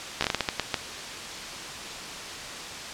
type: slowing click train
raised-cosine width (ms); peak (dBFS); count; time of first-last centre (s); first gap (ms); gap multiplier
0.2; -6; 10; 0.21-0.742; 14; 1.34
effects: white hiss -36 dBFS RMS until 2.93 s + low-pass 6000 Hz 12 dB/octave